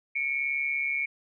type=tone pair together; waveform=sine; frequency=2208 / 2349 Hz; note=C#7 / D7; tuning=-7 / 0 cents; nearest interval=minor second; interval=107 cents; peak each=-28 / -30 dBFS; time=0.15-1.06 s; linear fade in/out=10 ms; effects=none